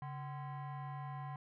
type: tone with frequency modulation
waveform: sine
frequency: 139.8 Hz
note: C#3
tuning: 15 cents sharp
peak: -39 dBFS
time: 0.02-1.36 s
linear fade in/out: 2 ms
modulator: 897 Hz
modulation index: 0.87
effects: tanh soft clip ceiling -40 dBFS